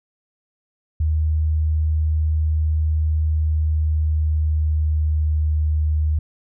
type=tone with pitch glide; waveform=sine; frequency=77.78 to 76.71 Hz; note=D#2 to D#2; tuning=0 to -24 cents; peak=-16 dBFS; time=1-6.19 s; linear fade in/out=5 ms; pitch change=-24 cents; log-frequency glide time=3.25-5.49 s; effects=none